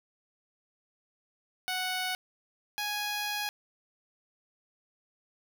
10% pulse tone pair in turn, 740 / 830.6 Hz, F#5 / G#5, 0 / 0 cents, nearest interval major second, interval 200 cents, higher second, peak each -22 / -23 dBFS, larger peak first, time 1.68-2.15 / 2.78-3.49 s, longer second, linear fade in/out 0 ms, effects none

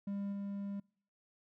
triangle tone with level steps, 200 Hz, G3, 35 cents sharp, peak -34 / -36 dBFS, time 0.07-0.8 s, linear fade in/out 5 ms, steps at 0.32 s, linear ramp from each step 10 ms, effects noise-tail reverb RT60 0.5 s tail -26 dB re dry

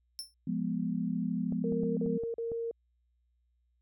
sawtooth tone with exponential decay, 5370 Hz, E8, 31 cents sharp, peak -31 dBFS, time 0.19-0.34 s, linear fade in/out 0 ms, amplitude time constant 32 ms
sine chord, F diminished, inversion none, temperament equal, 174.61 / 207.7 / 246.9 Hz, F3 / Ab3 / Cb4, 0 / 0 / 0 cents, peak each -34 dBFS, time 0.47-2.18 s, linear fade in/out 5 ms
clicks, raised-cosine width 2 ms, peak -29 dBFS, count 6, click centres 1.524 / 1.723 / 1.834 / 2.062 / 2.236 / 2.518 s
sine tone bursts, 462 Hz, A#4, 16 cents flat, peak -32 dBFS, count 3, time 1.64-2.712 s, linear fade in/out 2 ms, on 330 ms, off 41 ms
effects added 60 Hz sine -70 dBFS peak until 3.81 s

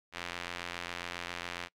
sawtooth tone with band-pass filter, 87.31 Hz, F2, in tune, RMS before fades -41 dBFS, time 0.12-1.69 s, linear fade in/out 50 ms, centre 2500 Hz, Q 1, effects noise-tail reverb RT60 0.1 s tail -22 dB re dry

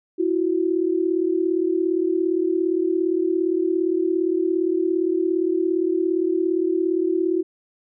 sine tone pair together, 331.9 / 369.3 Hz, E4 / F#4, +12 / -3 cents, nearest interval major second, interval 185 cents, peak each -21 dBFS, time 0.18-7.43 s, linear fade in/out 20 ms, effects none

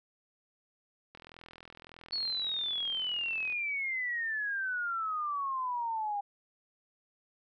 click train, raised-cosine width 0.3 ms, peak -33 dBFS, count 100, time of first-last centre 1.15-3.524 s, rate 41.7 Hz
sine exponential sweep, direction down, 4433 to 802 Hz, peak -31 dBFS, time 2.12-6.21 s, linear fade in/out 10 ms
effects none

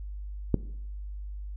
click, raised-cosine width 3 ms, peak -9 dBFS, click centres 0.543 s, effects noise-tail reverb RT60 0.7 s tail -18 dB re dry + added 50 Hz sine -35 dBFS peak until 1.56 s

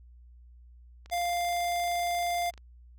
click train, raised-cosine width 0.2 ms, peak -33 dBFS, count 40, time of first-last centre 1.06-2.578 s, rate 25.7 Hz
square tone, 698.5 Hz, F5, in tune, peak -28 dBFS, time 1.11-2.51 s, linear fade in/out 20 ms
effects added 60 Hz sine -50 dBFS peak until 2.98 s

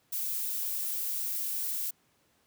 violet noise, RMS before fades -33 dBFS, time 0.12-1.91 s, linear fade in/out 10 ms, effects pink hiss -69 dBFS RMS until 2.46 s + high-pass 100 Hz 12 dB/octave

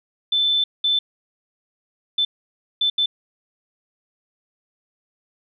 sine tone bursts at uneven times, 3526 Hz, A7, 3 cents sharp, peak -16 dBFS, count 5, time 0.32-0.64 / 0.84-0.99 / 2.18-2.25 / 2.81-2.9 / 2.98-3.06 s, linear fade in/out 5 ms, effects none

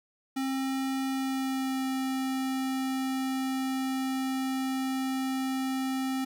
square tone with pitch glide, 266.7 to 263.6 Hz, C4 to C4, +33 to +13 cents, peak -29 dBFS, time 0.36-6.25 s, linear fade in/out 10 ms, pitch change -20 cents, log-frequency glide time 1.11-1.85 s, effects 11-bit

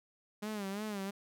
sawtooth tone with vibrato, 204.3 Hz, G#3, 28 cents flat, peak -33 dBFS, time 0.42-1.11 s, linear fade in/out 10 ms, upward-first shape sine, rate 2.9 Hz, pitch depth 100 cents each way, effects none

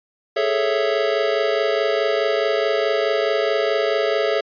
square chord, A major seventh, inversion third, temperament equal, 415.3 / 440 / 554.4 / 659.3 Hz, G#4 / A4 / C#5 / E5, 0 / 0 / 0 / 0 cents, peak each -24 dBFS, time 0.36-4.41 s, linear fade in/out 10 ms, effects resampled to 11025 Hz

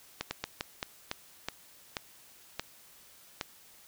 slowing click train, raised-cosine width 0.2 ms, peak -15 dBFS, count 10, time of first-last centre 0.21-3.411 s, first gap 100 ms, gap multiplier 1.3, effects white hiss -57 dBFS RMS until 3.87 s

